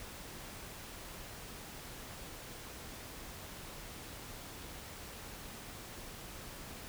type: silence
effects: pink hiss -48 dBFS RMS until 6.88 s